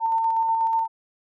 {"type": "tone with tremolo", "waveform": "sine", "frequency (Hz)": 903, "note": "A5", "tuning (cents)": 45, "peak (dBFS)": -18, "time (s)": [0, 0.88], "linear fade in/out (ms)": 50, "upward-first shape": "square", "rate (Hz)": 8.2, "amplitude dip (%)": 25, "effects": []}